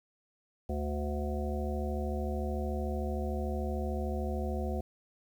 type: harmonic tone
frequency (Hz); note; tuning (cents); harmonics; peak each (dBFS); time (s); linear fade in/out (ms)
73.42; D2; 0; 1 / 3 / 5 / 7 / 9 / 10; -33 / -38 / -40 / -41 / -43 / -43; 0.69-4.81; 5
effects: 10-bit